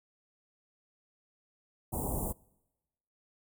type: band-stop noise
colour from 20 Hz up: pink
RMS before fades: -34 dBFS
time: 1.92-2.33 s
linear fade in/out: 20 ms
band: 950 to 8100 Hz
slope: 48 dB/octave
effects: noise-tail reverb RT60 1.0 s tail -25 dB re dry